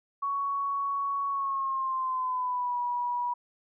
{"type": "tone with pitch glide", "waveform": "sine", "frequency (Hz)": [1116, 971.5], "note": ["C#6", "B5"], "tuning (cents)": [11, -29], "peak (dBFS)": -27, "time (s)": [0.22, 3.34], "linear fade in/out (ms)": 10, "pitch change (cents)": -240, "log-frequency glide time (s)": [1.29, 2.78], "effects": []}